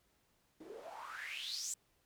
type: noise with band-pass filter sweep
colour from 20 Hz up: white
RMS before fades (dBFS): -45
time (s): 0.6-1.74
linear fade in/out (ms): 5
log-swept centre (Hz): 300 to 7800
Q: 7.7
effects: pink hiss -75 dBFS RMS until 2.05 s